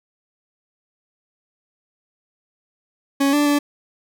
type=tone with pitch steps; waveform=40% pulse; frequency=277.3 / 292.6 / 289.4 Hz; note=C#4 / D4 / D4; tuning=+1 / -6 / -25 cents; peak=-14 dBFS; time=3.2-3.59 s; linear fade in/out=10 ms; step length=130 ms; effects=none